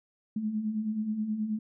sine beating tone pair, 207.7 / 217.1 Hz, G#3 / A3, 0 / -23 cents, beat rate 9.4 Hz, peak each -37 / -29 dBFS, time 0.36-1.59 s, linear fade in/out 5 ms, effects none

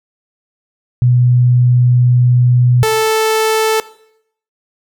sine / sawtooth tone pair in turn, 123.47 / 439.5 Hz, B2 / A4, 0 / -2 cents, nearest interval octave + minor seventh, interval 2198 cents, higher second, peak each -7 dBFS, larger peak neither, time 1.02-2.83 / 2.83-3.8 s, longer first, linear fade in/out 0 ms, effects noise-tail reverb RT60 0.7 s tail -18 dB re dry

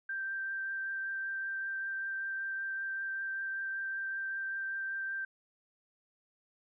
sine tone with vibrato, 1571 Hz, G6, 3 cents sharp, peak -34 dBFS, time 0.09-5.25 s, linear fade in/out 5 ms, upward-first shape triangle, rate 5.2 Hz, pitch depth 12 cents each way, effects none

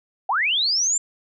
sine linear sweep, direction up, 698.5 to 7400 Hz, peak -18 dBFS, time 0.29-0.98 s, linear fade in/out 5 ms, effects none

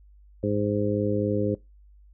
harmonic tone, 103.6 Hz, G#2, 4 cents flat, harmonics 1 / 2 / 3 / 4 / 5, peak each -29 / -29 / -29 / -29 / -29 dBFS, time 0.43-1.55 s, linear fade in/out 5 ms, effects noise-tail reverb RT60 0.2 s tail -21 dB re dry + added 50 Hz sine -50 dBFS peak until 2.13 s

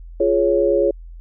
sine chord, Db major, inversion first, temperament just, 346.5 / 415.8 / 554.4 Hz, F4 / Ab4 / Db5, -14 / +2 / 0 cents, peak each -19 / -18 / -17 dBFS, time 0.2-0.91 s, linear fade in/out 5 ms, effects added 42 Hz sine -34 dBFS peak until 1.2 s

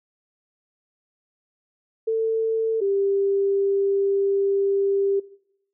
sine tone pair in turn, 446.8 / 395.5 Hz, A4 / G4, +27 / +15 cents, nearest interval major second, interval 212 cents, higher first, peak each -19 dBFS, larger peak neither, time 2.07-2.81 / 2.81-5.2 s, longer second, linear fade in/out 10 ms, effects noise-tail reverb RT60 0.7 s tail -19 dB re dry

